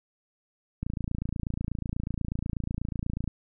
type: click train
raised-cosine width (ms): 5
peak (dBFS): -18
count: 70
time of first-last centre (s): 0.83-3.277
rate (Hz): 28.2
effects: none